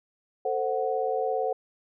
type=chord; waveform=sine; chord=F# diminished; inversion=first; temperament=equal with one note detuned; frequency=445.9 / 523.3 / 740 Hz; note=A4 / C5 / F#5; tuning=+23 / 0 / 0 cents; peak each=-29 dBFS; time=0.45-1.53 s; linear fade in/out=5 ms; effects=none